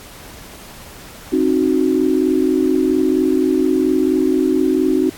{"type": "chord", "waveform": "sine", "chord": "C diminished", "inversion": "none", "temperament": "equal with one note detuned", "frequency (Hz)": [266.8, 311.1, 370], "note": ["C4", "Eb4", "Gb4"], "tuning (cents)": [34, 0, 0], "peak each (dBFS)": -17, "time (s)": [1.32, 5.1], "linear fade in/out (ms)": 10, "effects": ["pink hiss -38 dBFS RMS until 5.17 s", "AAC 64 kbps"]}